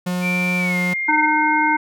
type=tone; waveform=45% pulse; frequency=179.6 Hz; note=F3; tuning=49 cents sharp; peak=-20 dBFS; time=0.06-0.94 s; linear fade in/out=10 ms
type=tone with pitch glide; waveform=sine; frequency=2349 to 2117 Hz; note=D7 to C7; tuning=0 to +20 cents; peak=-20 dBFS; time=0.21-1.3 s; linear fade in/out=50 ms; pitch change=-180 cents; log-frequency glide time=0.58-0.77 s
type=harmonic tone; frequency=305.3 Hz; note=D#4; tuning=33 cents flat; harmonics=1 / 3 / 5 / 7; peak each=-22 / -17 / -22 / -20 dBFS; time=1.08-1.77 s; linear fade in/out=10 ms
effects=none

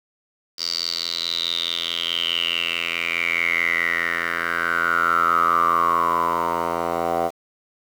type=tone with band-pass filter sweep; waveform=10% pulse; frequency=84.7 Hz; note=E2; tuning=48 cents sharp; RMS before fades=-22 dBFS; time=0.57-7.31 s; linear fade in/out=50 ms; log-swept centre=4900 to 740 Hz; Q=10; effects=7-bit

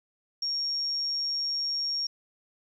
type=tone; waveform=sine; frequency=5550 Hz; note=F8; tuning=12 cents flat; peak=-27 dBFS; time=0.42-2.07 s; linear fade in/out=5 ms; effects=10-bit

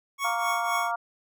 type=tone with tremolo; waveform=25% pulse; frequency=1109 Hz; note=C#6; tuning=in tune; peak=-22 dBFS; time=0.18-0.92 s; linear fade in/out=50 ms; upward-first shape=triangle; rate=3.9 Hz; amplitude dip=75%
type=harmonic tone; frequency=232.9 Hz; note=A#3; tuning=1 cent flat; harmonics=3 / 4 / 5 / 6; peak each=-30 / -31 / -32 / -33 dBFS; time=0.24-0.96 s; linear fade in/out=10 ms
effects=none

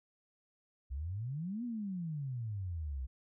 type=exponential two-way sweep; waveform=sine; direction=up then down; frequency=61.74 to 248.1 to 61.74 Hz; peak=-36 dBFS; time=0.9-3.07 s; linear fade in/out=20 ms; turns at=1.64 s; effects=none

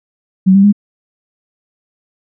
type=tone with pitch steps; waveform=sine; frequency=188.7 / 196.6 / 204.8 Hz; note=F#3 / G3 / G#3; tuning=+34 / +5 / -24 cents; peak=-4 dBFS; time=0.46-0.727 s; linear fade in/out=20 ms; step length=89 ms; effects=none

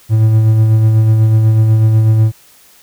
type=tone with tremolo; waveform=triangle; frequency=110 Hz; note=A2; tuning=in tune; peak=-3 dBFS; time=0.09-2.32 s; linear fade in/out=50 ms; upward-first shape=sine; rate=8.1 Hz; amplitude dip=30%; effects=white hiss -45 dBFS RMS until 2.82 s

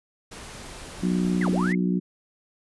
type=noise; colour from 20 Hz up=pink; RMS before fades=-40 dBFS; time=0.31-1.73 s; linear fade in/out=10 ms
type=harmonic tone; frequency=60.9 Hz; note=B1; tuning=24 cents flat; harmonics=3 / 4 / 5 / 6; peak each=-22 / -29 / -30 / -33 dBFS; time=1.02-2 s; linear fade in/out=20 ms
type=linear two-way sweep; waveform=sine; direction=down then up; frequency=2174 to 154.2 to 2174 Hz; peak=-28 dBFS; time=1.41-1.75 s; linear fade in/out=5 ms; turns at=1.5 s
effects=resampled to 24000 Hz

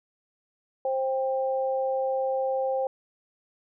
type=tone pair together; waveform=sine; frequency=528 / 791.1 Hz; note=C5 / G5; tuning=+16 / +16 cents; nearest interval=perfect fifth; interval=700 cents; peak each=-25 / -30 dBFS; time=0.85-2.87 s; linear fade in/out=2 ms; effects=none

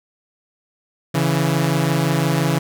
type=tone pair together; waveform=sawtooth; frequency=139.73 / 165.5 Hz; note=C#3 / E3; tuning=+14 / +7 cents; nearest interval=minor third; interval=293 cents; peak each=-15 dBFS; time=1.14-2.59 s; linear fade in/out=10 ms; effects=none

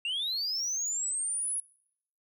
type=linear sweep; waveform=sine; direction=up; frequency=2704 to 10548 Hz; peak=-27 dBFS; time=0.05-1.6 s; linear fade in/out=2 ms; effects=noise-tail reverb RT60 0.7 s tail -25 dB re dry + tanh soft clip ceiling -28 dBFS

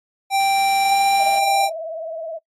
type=tone with pitch glide; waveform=square; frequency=784 to 789.5 Hz; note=G5 to G5; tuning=0 to +12 cents; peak=-16 dBFS; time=0.3-1.7 s; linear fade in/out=50 ms; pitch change=+12 cents; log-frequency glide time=0.87-0.94 s
type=click train; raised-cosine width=0.2 ms; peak=-25 dBFS; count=227; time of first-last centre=0.4-1.387 s; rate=229 Hz
type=tone with vibrato; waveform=sine; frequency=650 Hz; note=E5; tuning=24 cents flat; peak=-26 dBFS; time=1.18-2.39 s; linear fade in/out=20 ms; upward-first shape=sine; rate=19 Hz; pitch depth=61 cents each way
effects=noise-tail reverb RT60 0.1 s tail -21 dB re dry + AAC 32 kbps

